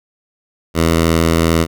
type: tone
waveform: 10% pulse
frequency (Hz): 82.41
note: E2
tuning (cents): 0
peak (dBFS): -3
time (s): 0.74-1.67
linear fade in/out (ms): 50
effects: none